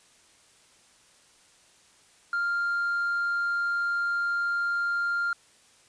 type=tone with tanh clipping; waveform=triangle; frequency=1396.9 Hz; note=F6; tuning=in tune; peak=-25 dBFS; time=2.33-5.33 s; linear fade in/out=2 ms; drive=6 dB; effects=white hiss -59 dBFS RMS until 5.88 s + resampled to 22050 Hz